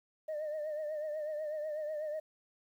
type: tone with vibrato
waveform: sine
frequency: 610 Hz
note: D#5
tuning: 34 cents flat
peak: -33 dBFS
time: 0.28-2.2 s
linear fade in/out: 10 ms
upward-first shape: triangle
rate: 8.1 Hz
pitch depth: 69 cents each way
effects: tanh soft clip ceiling -33 dBFS + 11-bit